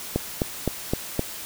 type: click train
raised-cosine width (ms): 2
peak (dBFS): -8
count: 5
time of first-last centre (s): 0.16-1.194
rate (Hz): 3.87
effects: white hiss -36 dBFS RMS until 1.45 s